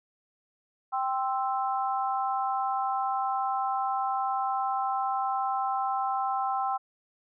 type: chord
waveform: sine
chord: C major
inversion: second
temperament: equal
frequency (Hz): 784 / 1046.5 / 1318.5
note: G5 / C6 / E6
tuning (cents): 0 / 0 / 0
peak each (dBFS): -28 / -32 / -33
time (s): 0.92-6.78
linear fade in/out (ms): 20
effects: none